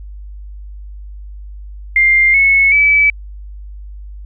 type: tone with pitch steps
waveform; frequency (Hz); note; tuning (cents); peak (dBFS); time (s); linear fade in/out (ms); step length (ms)
sine; 2100 / 2197 / 2298; C7 / C#7 / D7; +6 / -16 / -38; -7; 1.96-3.1; 2; 380
effects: added 50 Hz sine -28 dBFS peak until 4.25 s